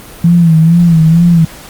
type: tone with vibrato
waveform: sine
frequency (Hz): 166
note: E3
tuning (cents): +12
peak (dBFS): -3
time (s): 0.24-1.45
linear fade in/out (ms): 5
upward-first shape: sine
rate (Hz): 2.2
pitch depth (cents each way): 76
effects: pink hiss -32 dBFS RMS until 1.69 s + Opus 32 kbps